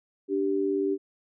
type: tone pair together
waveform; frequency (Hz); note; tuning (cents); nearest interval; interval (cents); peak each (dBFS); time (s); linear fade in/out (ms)
sine; 292.6 / 390.6; D4 / G4; -6 / -6; perfect fourth; 500; -28 / -25; 0.28-0.98; 50
effects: none